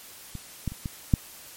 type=clicks; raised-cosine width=5 ms; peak=-23 / -15 / -26 / -18 / -6 dBFS; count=5; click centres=0.353 / 0.677 / 0.72 / 0.858 / 1.138 s; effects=white hiss -46 dBFS RMS until 1.56 s + MP3 64 kbps